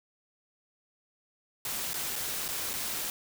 white noise with dropouts, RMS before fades -34 dBFS, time 1.65-3.1 s, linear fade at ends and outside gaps 1 ms, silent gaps 1.933-1.941 / 2.157-2.161 / 2.481-2.487 / 2.733-2.737 s, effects none

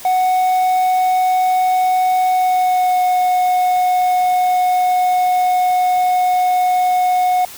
triangle tone with pitch glide, 740 to 730.2 Hz, F#5 to F#5, 0 to -23 cents, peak -10 dBFS, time 0.05-7.45 s, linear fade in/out 2 ms, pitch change -23 cents, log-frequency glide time 2.29-3.04 s, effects white hiss -35 dBFS RMS until 7.57 s

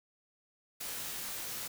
white noise with comb filter, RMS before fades -40 dBFS, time 0.8-1.68 s, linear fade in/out 10 ms, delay 20 ms, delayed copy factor -0.7, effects none

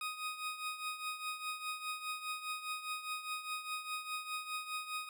20% pulse tone with tremolo, 1249 Hz, D#6, 6 cents sharp, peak -31 dBFS, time 0.01-5.09 s, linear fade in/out 2 ms, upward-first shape triangle, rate 4.9 Hz, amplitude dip 75%, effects none

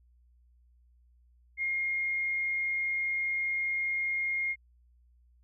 sine tone, 2135 Hz, C7, 34 cents sharp, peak -28 dBFS, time 1.57-4.56 s, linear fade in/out 50 ms, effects added 60 Hz sine -60 dBFS peak until 5.43 s

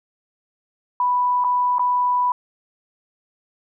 sine tone with dropouts, 987.8 Hz, B5, in tune, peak -16 dBFS, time 1-2.32 s, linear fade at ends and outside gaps 2 ms, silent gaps 1.44-1.445 / 1.784-1.794 s, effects none

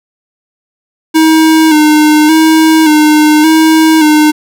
square tone with vibrato, 311.1 Hz, D#4, in tune, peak -4 dBFS, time 1.14-4.32 s, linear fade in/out 20 ms, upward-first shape square, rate 0.87 Hz, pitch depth 39 cents each way, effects none

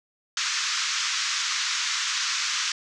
white band-pass noise, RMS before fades -27 dBFS, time 0.37-2.72 s, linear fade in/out 2 ms, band 1100 to 6700 Hz, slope 48 dB/octave, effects none

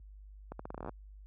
accelerating click train, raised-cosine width 1 ms, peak -27 dBFS, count 13, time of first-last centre 0.52-0.893 s, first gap 74 ms, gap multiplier 0.82, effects added 50 Hz sine -44 dBFS peak until 1.26 s + high-pass 60 Hz 12 dB/octave

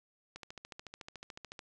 click train, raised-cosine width 0.2 ms, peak -28 dBFS, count 18, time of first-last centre 0.36-1.592 s, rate 13.8 Hz, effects resampled to 24000 Hz

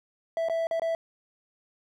triangle tone with dropouts, 659.3 Hz, E5, in tune, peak -23 dBFS, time 0.37-0.95 s, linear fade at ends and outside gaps 1 ms, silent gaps 0.486-0.497 / 0.67-0.711 / 0.797-0.819 s, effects none

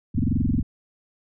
sine tone with frequency modulation, 100.5 Hz, G2, 44 cents sharp, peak -18 dBFS, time 0.14-0.63 s, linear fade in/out 20 ms, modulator 22.3 Hz, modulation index 7.5, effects none

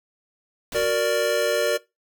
pink noise with exponential decay, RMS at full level -32 dBFS, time 0.72-1.13 s, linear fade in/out 2 ms, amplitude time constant 87 ms
square chord, Gb augmented, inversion none, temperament equal, 370 / 466.2 / 587.3 Hz, Gb4 / Bb4 / D5, 0 / 0 / 0 cents, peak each -29 / -24 / -23 dBFS, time 0.74-1.78 s, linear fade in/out 20 ms
effects noise-tail reverb RT60 0.2 s tail -19 dB re dry

